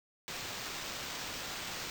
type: noise with sample-and-hold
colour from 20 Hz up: white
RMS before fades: -41 dBFS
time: 0.28-1.9 s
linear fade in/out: 0 ms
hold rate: 11025 Hz
effects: none